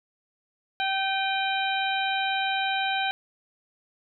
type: harmonic tone with a mistuned harmonic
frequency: 774 Hz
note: G5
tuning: 22 cents flat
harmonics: 1 / 2 / 3 / 4 / 5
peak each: -27 / -30 / -32 / -33 / -34 dBFS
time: 0.8-3.11 s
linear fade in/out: 0 ms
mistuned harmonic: 3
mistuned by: +62 cents
effects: none